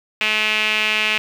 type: tone with band-pass filter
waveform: sawtooth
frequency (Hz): 214.9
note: A3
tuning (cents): -41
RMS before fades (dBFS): -19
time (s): 0.21-1.18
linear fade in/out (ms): 0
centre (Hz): 2600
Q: 4.6
effects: 7-bit